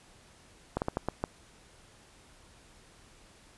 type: slowing click train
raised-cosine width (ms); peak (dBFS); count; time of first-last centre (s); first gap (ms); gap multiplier
1; -15; 6; 0.77-1.239; 49; 1.33
effects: pink hiss -58 dBFS RMS until 3.57 s + resampled to 24000 Hz